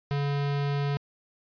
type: tone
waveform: square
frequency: 142.3 Hz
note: C#3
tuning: 46 cents sharp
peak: -26 dBFS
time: 0.11-0.97 s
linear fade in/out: 0 ms
effects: resampled to 11025 Hz